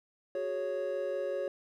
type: chord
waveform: triangle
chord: F# suspended second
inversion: none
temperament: equal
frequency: 370 / 415.3 / 554.4 Hz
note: F#4 / G#4 / C#5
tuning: 0 / 0 / 0 cents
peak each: -37 / -37 / -31 dBFS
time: 0.35-1.48 s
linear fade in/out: 2 ms
effects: none